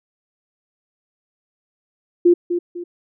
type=tone with echo; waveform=sine; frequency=349.2 Hz; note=F4; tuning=in tune; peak=-8 dBFS; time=2.25-2.34 s; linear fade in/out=10 ms; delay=250 ms; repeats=2; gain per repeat=-9 dB; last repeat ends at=2.84 s; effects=none